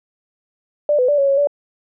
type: tone with pitch steps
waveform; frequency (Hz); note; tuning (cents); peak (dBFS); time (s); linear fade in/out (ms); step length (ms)
sine; 590 / 502 / 583 / 555 / 551 / 576; D5 / B4 / D5 / C#5 / C#5 / D5; +8 / +28 / -13 / +2 / -11 / -34; -12; 0.89-1.472; 2; 97
effects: none